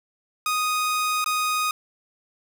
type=tone with dropouts; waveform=sawtooth; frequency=1244.5 Hz; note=D#6; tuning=in tune; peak=-18 dBFS; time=0.46-1.71 s; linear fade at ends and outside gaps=2 ms; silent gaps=1.243-1.26 s; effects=8-bit